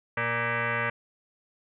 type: tone with frequency modulation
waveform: sine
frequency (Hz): 233.1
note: A#3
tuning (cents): 0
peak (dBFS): -25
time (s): 0.17-0.9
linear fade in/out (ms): 5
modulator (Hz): 352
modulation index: 6
effects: none